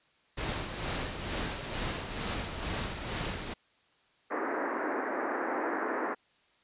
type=noise with tremolo; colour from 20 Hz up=pink; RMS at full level=-33 dBFS; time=0.37-3.54 s; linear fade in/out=10 ms; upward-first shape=sine; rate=2.2 Hz; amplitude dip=50%
type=band-pass noise; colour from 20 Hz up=pink; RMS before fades=-33 dBFS; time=4.3-6.15 s; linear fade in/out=20 ms; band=260 to 1900 Hz; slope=48 dB/octave
effects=white hiss -67 dBFS RMS until 6.63 s + resampled to 8000 Hz